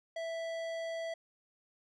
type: tone with tanh clipping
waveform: sine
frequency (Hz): 659.3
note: E5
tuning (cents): 0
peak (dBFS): -38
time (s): 0.16-1.14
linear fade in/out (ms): 5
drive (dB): 16
effects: none